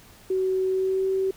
sine tone with pitch glide, 376.4 to 382.5 Hz, F#4 to G4, +30 to -42 cents, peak -21 dBFS, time 0.3-1.31 s, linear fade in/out 5 ms, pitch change +28 cents, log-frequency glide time 0.67-1.09 s, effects pink hiss -51 dBFS RMS until 1.36 s

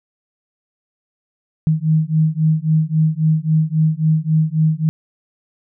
sine beating tone pair, 155.56 / 159.26 Hz, D#3 / D#3, 0 / +41 cents, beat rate 3.7 Hz, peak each -16 dBFS, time 1.67-4.89 s, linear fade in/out 0 ms, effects none

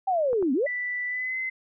sine linear two-way sweep, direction down then up, 790 to 242.6 to 618 Hz, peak -21 dBFS, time 0.07-0.67 s, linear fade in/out 10 ms, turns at 0.53 s
clicks, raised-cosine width 1 ms, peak -24 dBFS, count 2, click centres 0.331 / 0.426 s
sine tone with pitch glide, 1975.5 to 2052 Hz, B6 to C7, 0 to -34 cents, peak -27 dBFS, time 0.66-1.5 s, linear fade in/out 10 ms, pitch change +66 cents, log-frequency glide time 1.07-1.38 s
effects none

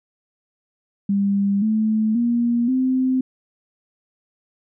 sine tone with pitch steps, 199.5 / 217.6 / 237.2 / 258.7 Hz, G3 / A3 / A#3 / C4, +31 / -19 / +30 / -19 cents, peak -16 dBFS, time 1.09-3.21 s, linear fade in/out 5 ms, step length 530 ms, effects none

